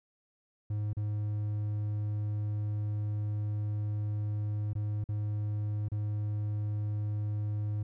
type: tone with dropouts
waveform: triangle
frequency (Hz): 104.9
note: G#2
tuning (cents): +18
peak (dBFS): -28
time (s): 0.7-7.83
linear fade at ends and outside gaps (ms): 5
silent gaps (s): 0.932-0.968 / 4.733-4.752 / 5.041-5.088 / 5.885-5.917
effects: none